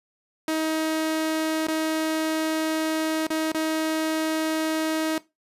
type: tone with dropouts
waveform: sawtooth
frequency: 316.4 Hz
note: D#4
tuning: 29 cents sharp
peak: -19 dBFS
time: 0.48-5.18 s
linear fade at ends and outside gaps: 2 ms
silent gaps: 1.669-1.683 / 3.268-3.303 / 3.519-3.546 s
effects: noise-tail reverb RT60 0.2 s tail -17 dB re dry + resampled to 32000 Hz